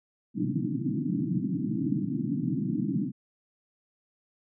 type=band-pass noise; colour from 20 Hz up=white; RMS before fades=-29 dBFS; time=0.34-3.12 s; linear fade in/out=50 ms; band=120 to 320 Hz; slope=96 dB/octave; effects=none